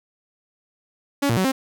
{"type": "tone with pitch steps", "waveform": "sawtooth", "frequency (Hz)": [281.8, 116.7, 187.7, 265.4], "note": ["C#4", "A#2", "F#3", "C4"], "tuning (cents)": [29, 2, 25, 25], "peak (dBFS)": -14, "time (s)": [1.22, 1.52], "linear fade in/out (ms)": 10, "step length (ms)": 75, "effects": []}